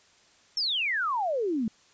sine exponential sweep, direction down, 5510 to 207.7 Hz, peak -25 dBFS, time 0.57-1.68 s, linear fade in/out 2 ms, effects white hiss -60 dBFS RMS until 1.93 s + resampled to 16000 Hz

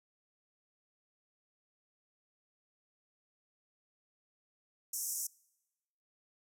pink band-pass noise, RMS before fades -38 dBFS, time 4.93-5.27 s, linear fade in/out 5 ms, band 5600 to 15000 Hz, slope 96 dB/octave, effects noise-tail reverb RT60 1.0 s tail -25 dB re dry

